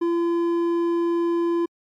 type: tone with hard clipping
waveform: sine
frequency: 340.3 Hz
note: F4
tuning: 45 cents flat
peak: -21 dBFS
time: 0.01-1.66 s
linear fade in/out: 10 ms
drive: 6 dB
effects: AAC 64 kbps